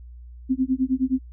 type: tone with tremolo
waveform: sine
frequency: 260.2 Hz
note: C4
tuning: 9 cents flat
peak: -16 dBFS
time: 0.49-1.2 s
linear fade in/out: 20 ms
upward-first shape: sine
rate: 9.6 Hz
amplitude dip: 100%
effects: added 60 Hz sine -39 dBFS peak until 1.32 s